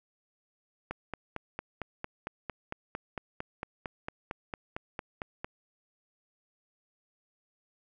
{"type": "click train", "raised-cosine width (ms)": 0.5, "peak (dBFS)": -20, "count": 21, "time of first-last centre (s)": [0.91, 5.445], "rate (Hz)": 4.41, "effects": []}